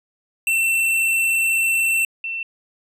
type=tone pair in turn; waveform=square / sine; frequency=2691 / 2691 Hz; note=E7 / E7; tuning=+35 / +35 cents; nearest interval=unison; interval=0 cents; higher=neither; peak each=-17 / -24 dBFS; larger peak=first; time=0.47-2.05 / 2.24-2.43 s; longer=first; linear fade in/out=2 ms; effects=resampled to 32000 Hz